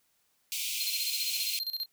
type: high-pass noise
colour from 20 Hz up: pink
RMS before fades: -34 dBFS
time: 0.52-1.59 s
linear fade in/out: 0 ms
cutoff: 2300 Hz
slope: 96 dB/octave
type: tone with tremolo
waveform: square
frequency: 4186 Hz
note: C8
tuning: in tune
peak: -31 dBFS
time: 0.8-1.86 s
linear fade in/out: 5 ms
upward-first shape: square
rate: 15 Hz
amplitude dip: 80%
effects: white hiss -72 dBFS RMS until 1.92 s